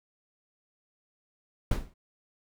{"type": "noise with exponential decay", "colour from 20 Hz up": "brown", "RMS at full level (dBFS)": -21, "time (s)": [1.71, 1.94], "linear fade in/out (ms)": 5, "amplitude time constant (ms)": 48, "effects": []}